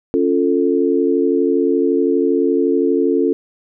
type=chord; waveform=sine; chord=Db augmented; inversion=none; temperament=equal with one note detuned; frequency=277.2 / 349.2 / 442.5 Hz; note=Db4 / F4 / A4; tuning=0 / 0 / +10 cents; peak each=-17 dBFS; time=0.14-3.33 s; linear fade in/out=0 ms; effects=none